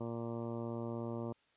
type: harmonic tone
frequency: 116.54 Hz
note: A#2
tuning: in tune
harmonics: 1 / 2 / 3 / 4 / 5 / 6 / 7 / 8 / 9 / 10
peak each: -43 / -42 / -44 / -47 / -47 / -55 / -57 / -54 / -57 / -57 dBFS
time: 0-1.33 s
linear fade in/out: 10 ms
effects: white hiss -72 dBFS RMS until 1.56 s + resampled to 8000 Hz